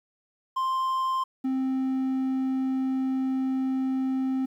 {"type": "tone pair in turn", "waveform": "triangle", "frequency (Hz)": [1048, 262.9], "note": ["C6", "C4"], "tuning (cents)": [2, 8], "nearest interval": "2 octaves", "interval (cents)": 2394, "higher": "first", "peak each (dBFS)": -22, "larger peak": "neither", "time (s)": [[0.56, 1.24], [1.44, 4.46]], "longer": "second", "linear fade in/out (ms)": 10, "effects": ["10-bit"]}